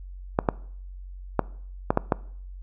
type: clicks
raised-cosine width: 1 ms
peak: -5 dBFS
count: 6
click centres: 0.389 / 0.488 / 1.393 / 1.905 / 1.974 / 2.122 s
effects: noise-tail reverb RT60 0.6 s tail -21 dB re dry + added 46 Hz sine -37 dBFS peak until 2.62 s